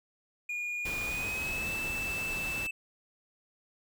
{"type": "tone with pitch glide", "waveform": "triangle", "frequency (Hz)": [2435, 2640], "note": ["D#7", "E7"], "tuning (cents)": [-38, 2], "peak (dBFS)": -31, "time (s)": [0.49, 2.71], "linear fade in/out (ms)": 5, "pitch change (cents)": 140, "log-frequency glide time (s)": [1.02, 1.7]}
{"type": "noise", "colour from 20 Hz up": "pink", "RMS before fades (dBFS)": -40, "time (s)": [0.85, 2.67], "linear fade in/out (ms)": 5}
{"effects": []}